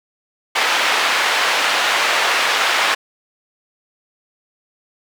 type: band-pass noise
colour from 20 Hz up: white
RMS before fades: -17 dBFS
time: 0.55-2.95 s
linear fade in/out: 10 ms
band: 650 to 2600 Hz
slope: 12 dB/octave
effects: none